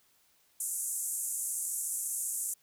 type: band-pass noise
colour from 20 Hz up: pink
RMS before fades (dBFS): -35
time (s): 0.6-2.54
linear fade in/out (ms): 5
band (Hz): 7200 to 12000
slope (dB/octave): 48
effects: white hiss -68 dBFS RMS until 2.62 s